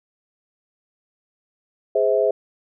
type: chord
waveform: sine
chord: Ab augmented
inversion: none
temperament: just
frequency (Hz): 415.3 / 519.1 / 648.9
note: Ab4 / C5 / E5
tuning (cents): 0 / -14 / -27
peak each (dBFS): -20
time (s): 1.95-2.31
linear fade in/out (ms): 5
effects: none